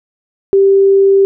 sine tone, 391.9 Hz, G4, in tune, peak -5 dBFS, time 0.53-1.25 s, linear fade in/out 0 ms, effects none

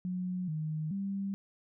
sine tone with pitch steps, 182 / 155.4 / 196.7 Hz, F#3 / D#3 / G3, -28 / -2 / +6 cents, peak -32 dBFS, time 0.05-1.34 s, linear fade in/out 0 ms, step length 430 ms, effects none

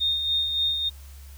sine tone with tremolo, 3674 Hz, A#7, 26 cents flat, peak -20 dBFS, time 0-0.9 s, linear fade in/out 20 ms, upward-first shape sine, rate 3.5 Hz, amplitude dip 45%, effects added 69 Hz sine -41 dBFS peak until 1.37 s + white hiss -53 dBFS RMS until 1.37 s

